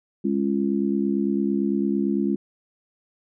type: harmonic tone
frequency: 68.9 Hz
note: C#2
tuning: 10 cents flat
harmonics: 3 / 4 / 5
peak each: -23 / -25 / -26 dBFS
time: 0.24-2.36 s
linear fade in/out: 10 ms
effects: none